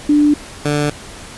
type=tone pair in turn; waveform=sine / 15% pulse; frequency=295.1 / 147.21 Hz; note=D4 / D3; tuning=+8 / +4 cents; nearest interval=octave; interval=1204 cents; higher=first; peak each=-8 dBFS; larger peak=neither; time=0.09-0.34 / 0.65-0.9 s; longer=neither; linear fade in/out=5 ms; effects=pink hiss -34 dBFS RMS until 1.37 s + resampled to 24000 Hz